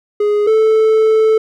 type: tone pair in turn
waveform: triangle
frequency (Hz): 416 / 438.7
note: G#4 / A4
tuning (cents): +3 / -5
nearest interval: minor second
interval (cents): 92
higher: second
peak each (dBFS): -9 / -6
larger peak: second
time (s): 0.2-0.47 / 0.47-1.38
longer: second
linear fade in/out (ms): 5
effects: none